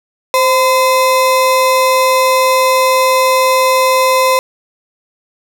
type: ring-modulated tone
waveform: square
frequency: 771 Hz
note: G5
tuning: 29 cents flat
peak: -6 dBFS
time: 0.34-4.39 s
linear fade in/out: 0 ms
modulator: 249 Hz
effects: none